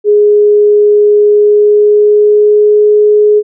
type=tone with pitch glide; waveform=sine; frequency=416.1 to 420 Hz; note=G#4 to G#4; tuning=+3 to +19 cents; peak=-3 dBFS; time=0.04-3.43 s; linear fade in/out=50 ms; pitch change=+16 cents; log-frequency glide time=1.28-2.84 s; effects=none